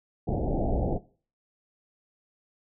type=low-pass noise; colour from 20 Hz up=pink; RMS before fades=-27 dBFS; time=0.27-0.99 s; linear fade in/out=20 ms; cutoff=800 Hz; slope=96 dB/octave; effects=noise-tail reverb RT60 0.4 s tail -19 dB re dry